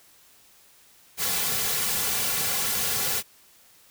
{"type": "noise with comb filter", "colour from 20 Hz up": "white", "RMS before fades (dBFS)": -26, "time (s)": [1.17, 3.23], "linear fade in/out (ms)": 50, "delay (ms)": 3.2, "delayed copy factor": -0.85, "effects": ["white hiss -56 dBFS RMS until 3.9 s"]}